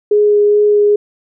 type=tone with vibrato; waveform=sine; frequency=415.3 Hz; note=G#4; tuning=in tune; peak=-7 dBFS; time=0.11-0.96 s; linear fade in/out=5 ms; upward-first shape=sine; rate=2.4 Hz; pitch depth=9 cents each way; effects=none